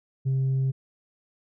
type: tone with tanh clipping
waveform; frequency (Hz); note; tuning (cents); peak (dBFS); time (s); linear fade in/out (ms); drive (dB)
sine; 133.1; C3; +30; -22; 0.25-0.72; 20; 1
effects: none